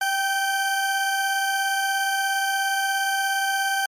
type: tone pair together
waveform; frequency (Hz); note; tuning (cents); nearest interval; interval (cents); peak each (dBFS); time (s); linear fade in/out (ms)
40% pulse; 783 / 1549; G5 / G6; -2 / -21; octave; 1181; -23; 0.01-3.86; 5
effects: MP3 64 kbps